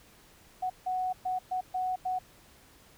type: tone bursts at uneven times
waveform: sine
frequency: 740 Hz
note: F#5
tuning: in tune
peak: -28 dBFS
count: 6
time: 0.62-0.7 / 0.86-1.13 / 1.25-1.39 / 1.51-1.61 / 1.74-1.96 / 2.05-2.19 s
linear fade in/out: 10 ms
effects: pink hiss -58 dBFS RMS until 2.97 s